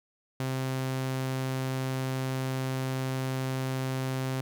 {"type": "tone", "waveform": "sawtooth", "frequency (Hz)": 131.3, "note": "C3", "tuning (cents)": 6, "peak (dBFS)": -25, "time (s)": [0.4, 4.41], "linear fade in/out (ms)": 2, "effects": ["11-bit"]}